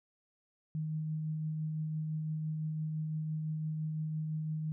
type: tone with tremolo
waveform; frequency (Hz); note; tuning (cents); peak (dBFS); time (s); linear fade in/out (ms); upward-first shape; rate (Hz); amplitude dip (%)
sine; 155.8; D#3; +3; -32; 0.75-4.72; 0; triangle; 5.9; 25
effects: none